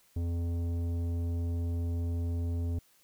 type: tone with tanh clipping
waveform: sine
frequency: 85.2 Hz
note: F2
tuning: 42 cents flat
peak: -31 dBFS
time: 0.16-2.79 s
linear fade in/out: 5 ms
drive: 12 dB
effects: white hiss -65 dBFS RMS until 3.03 s